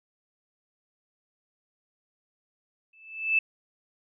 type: tone with exponential growth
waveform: sine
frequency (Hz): 2632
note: E7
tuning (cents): -3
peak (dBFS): -17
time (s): 2.93-3.39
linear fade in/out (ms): 5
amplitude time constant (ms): 99
effects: none